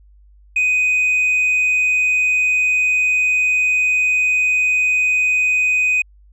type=tone; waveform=sine; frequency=2500 Hz; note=D#7; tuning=8 cents sharp; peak=-11 dBFS; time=0.56-6.02 s; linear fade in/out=5 ms; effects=tanh soft clip ceiling -12 dBFS + added 50 Hz sine -45 dBFS peak until 6.32 s